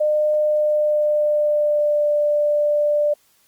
sine tone with pitch glide, 605 to 591.5 Hz, D#5 to D5, -49 to +12 cents, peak -15 dBFS, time 0-3.14 s, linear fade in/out 10 ms, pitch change -39 cents, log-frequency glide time 0.39-2.08 s, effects white hiss -59 dBFS RMS until 3.47 s + Opus 32 kbps

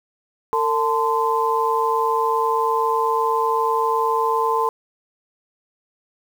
sine tone cluster, 452.5 / 882 / 1030 Hz, A4 / A5 / C6, +48 / +4 / -28 cents, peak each -22 / -22 / -20 dBFS, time 0.53-4.69 s, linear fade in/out 0 ms, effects 7-bit

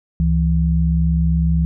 sine tone pair together, 68.97 / 164.81 Hz, C#2 / E3, -8 / 0 cents, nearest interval octave + minor third, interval 1508 cents, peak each -16 dBFS, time 0.2-1.65 s, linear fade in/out 0 ms, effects none

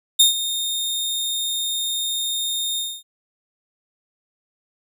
sawtooth tone with ADSR envelope, 3667 Hz, A#7, 29 cents flat, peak -6 dBFS, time 0.19-3.03 s, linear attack 11 ms, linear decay 130 ms, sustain -13 dB, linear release 250 ms, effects none

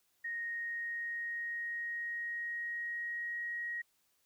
sine tone with pitch glide, 1864.7 to 1891.8 Hz, A#6 to A#6, 0 to +25 cents, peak -36 dBFS, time 0.24-3.82 s, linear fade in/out 10 ms, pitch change +25 cents, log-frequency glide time 0.44-3.6 s, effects white hiss -75 dBFS RMS until 4.25 s

